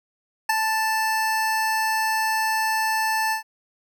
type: tone with ADSR envelope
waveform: 25% pulse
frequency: 880 Hz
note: A5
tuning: in tune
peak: -12 dBFS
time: 0.49-3.43 s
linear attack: 7 ms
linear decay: 17 ms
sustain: -5 dB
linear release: 110 ms
effects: none